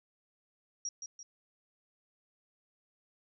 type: tone with echo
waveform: sine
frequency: 5680 Hz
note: F8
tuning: 28 cents sharp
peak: -34 dBFS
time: 0.85-0.89 s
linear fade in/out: 2 ms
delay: 170 ms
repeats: 2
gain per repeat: -6 dB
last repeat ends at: 1.23 s
effects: none